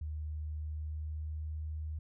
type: tone with pitch glide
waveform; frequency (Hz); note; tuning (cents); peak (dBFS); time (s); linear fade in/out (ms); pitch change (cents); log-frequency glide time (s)
sine; 76.5 to 77.39; D#2 to D#2; -29 to -9; -36; 0.01-1.99; 5; +20; 0.56-1.55
effects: none